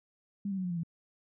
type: tone with pitch steps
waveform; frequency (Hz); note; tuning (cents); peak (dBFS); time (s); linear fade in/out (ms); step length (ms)
sine; 200.6 / 193.1 / 185.87 / 178.92 / 172.23 / 165.79; G3 / G3 / F#3 / F3 / F3 / E3; +40 / -26 / +8 / +42 / -24 / +10; -31; 0.45-0.834; 5; 64
effects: none